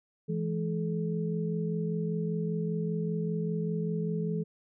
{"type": "tone cluster", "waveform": "sine", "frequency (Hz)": [166, 211.1, 429.7], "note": ["E3", "G#3", "A4"], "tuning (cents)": [12, 29, -41], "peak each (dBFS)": [-30, -36, -35], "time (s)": [0.28, 4.44], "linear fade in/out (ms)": 20, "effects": []}